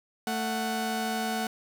sawtooth tone pair together, 222 / 740 Hz, A3 / F#5, +16 / 0 cents, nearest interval octave + major sixth, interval 2084 cents, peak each -27 dBFS, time 0.27-1.47 s, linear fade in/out 2 ms, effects none

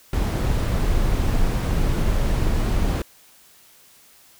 brown noise, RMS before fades -20 dBFS, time 0.13-3.02 s, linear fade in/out 2 ms, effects white hiss -52 dBFS RMS until 4.39 s

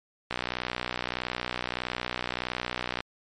click train, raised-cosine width 0.3 ms, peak -13 dBFS, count 167, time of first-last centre 0.31-3.005 s, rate 61.6 Hz, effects MP3 48 kbps

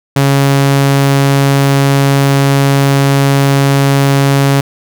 sawtooth tone, 138.59 Hz, C#3, in tune, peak -3 dBFS, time 0.16-4.61 s, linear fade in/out 5 ms, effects none

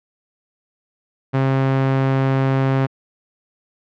sawtooth tone, 134 Hz, C3, 42 cents sharp, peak -11 dBFS, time 1.33-2.87 s, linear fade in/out 20 ms, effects low-pass 2000 Hz 12 dB/octave

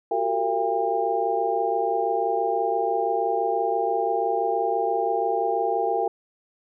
sine tone cluster, 360.7 / 386.7 / 455.6 / 683 / 801 Hz, F#4 / G4 / A#4 / F5 / G5, -44 / -24 / -40 / -39 / +37 cents, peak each -32 / -30 / -26 / -28 / -25 dBFS, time 0.11-6.08 s, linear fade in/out 5 ms, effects none

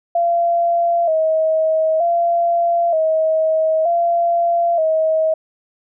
sine tone with vibrato, 660 Hz, E5, 2 cents sharp, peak -13 dBFS, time 0.15-5.34 s, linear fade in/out 5 ms, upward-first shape square, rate 0.54 Hz, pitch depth 65 cents each way, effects none

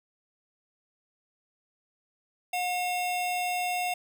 square tone pair together, 720.4 / 2720 Hz, F#5 / F7, -46 / -46 cents, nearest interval octave + major seventh, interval 2300 cents, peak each -29 / -35 dBFS, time 2.53-3.94 s, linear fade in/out 5 ms, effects none

